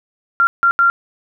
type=tone bursts at uneven times; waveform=sine; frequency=1382 Hz; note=F6; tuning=19 cents flat; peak=-9 dBFS; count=3; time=0.4-0.47 / 0.63-0.71 / 0.79-0.9 s; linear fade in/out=0 ms; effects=none